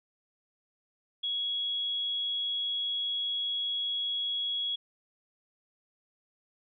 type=tone; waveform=sine; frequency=3335 Hz; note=G#7; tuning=7 cents sharp; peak=-29 dBFS; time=1.23-4.76 s; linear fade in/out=10 ms; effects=none